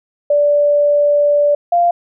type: tone pair in turn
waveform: sine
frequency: 583 / 694.7 Hz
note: D5 / F5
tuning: -13 / -9 cents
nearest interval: minor third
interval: 304 cents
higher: second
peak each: -9 dBFS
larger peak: neither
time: 0.3-1.55 / 1.72-1.91 s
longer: first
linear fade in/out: 5 ms
effects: none